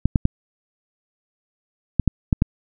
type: clicks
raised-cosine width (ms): 5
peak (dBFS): -3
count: 7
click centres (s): 0.056 / 0.158 / 0.254 / 1.997 / 2.077 / 2.328 / 2.421
effects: none